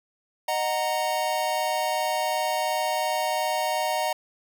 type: chord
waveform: square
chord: D# minor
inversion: none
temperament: equal with one note detuned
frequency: 617.2 / 740 / 932.3 Hz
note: D#5 / F#5 / A#5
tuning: -14 / 0 / 0 cents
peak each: -29 dBFS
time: 0.48-4.13 s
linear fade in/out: 5 ms
effects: none